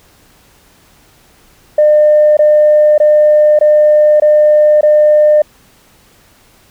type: tone bursts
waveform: sine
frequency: 603 Hz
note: D5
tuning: 46 cents sharp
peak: -3 dBFS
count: 6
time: 1.78-5.42 s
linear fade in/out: 5 ms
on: 590 ms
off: 20 ms
effects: tanh soft clip ceiling 0 dBFS + pink hiss -47 dBFS RMS until 6.7 s